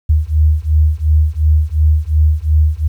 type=beating tone pair; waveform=sine; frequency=75.6 / 78.4 Hz; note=D#2 / D#2; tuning=-49 / +14 cents; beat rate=2.8 Hz; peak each=-12 dBFS; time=0.09-2.88 s; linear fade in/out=10 ms; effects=8-bit